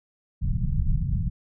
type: low-pass noise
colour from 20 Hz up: pink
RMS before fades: -24 dBFS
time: 0.41-1.3 s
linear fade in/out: 20 ms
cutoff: 180 Hz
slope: 48 dB/octave
effects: none